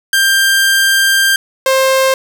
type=tone pair in turn; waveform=sawtooth; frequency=1586 / 529.3 Hz; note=G6 / C5; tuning=+20 / +20 cents; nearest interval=octave + perfect fifth; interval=1900 cents; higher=first; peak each=-5 dBFS; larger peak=neither; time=0.13-1.36 / 1.66-2.14 s; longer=first; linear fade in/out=2 ms; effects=none